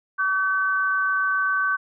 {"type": "tone pair together", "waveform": "sine", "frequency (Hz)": [1144.7, 1528], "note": ["D6", "G6"], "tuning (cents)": [-45, -45], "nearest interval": "perfect fourth", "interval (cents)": 500, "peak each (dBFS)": [-24, -21], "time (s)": [0.18, 1.77], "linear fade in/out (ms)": 20, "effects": []}